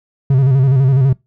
triangle tone with vibrato, 133.3 Hz, C3, 33 cents sharp, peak -6 dBFS, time 0.3-1.13 s, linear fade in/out 5 ms, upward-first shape square, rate 12 Hz, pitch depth 64 cents each way, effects noise-tail reverb RT60 0.2 s tail -22 dB re dry

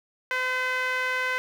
sawtooth tone with band-pass filter, 510 Hz, C5, 44 cents flat, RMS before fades -27 dBFS, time 0.31-1.38 s, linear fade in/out 0 ms, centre 1800 Hz, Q 2.5, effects 8-bit

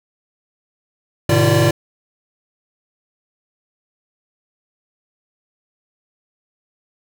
square tone cluster, 104.9 / 125.9 / 151.3 / 341.4 / 582 Hz, G#2 / B2 / D#3 / F4 / D5, +18 / +34 / -48 / -39 / -16 cents, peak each -19 dBFS, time 1.29-1.71 s, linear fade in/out 5 ms, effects none

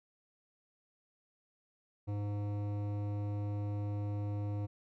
sine tone with hard clipping, 102.8 Hz, G#2, 17 cents flat, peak -36 dBFS, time 2.07-4.67 s, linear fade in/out 20 ms, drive 14 dB, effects none

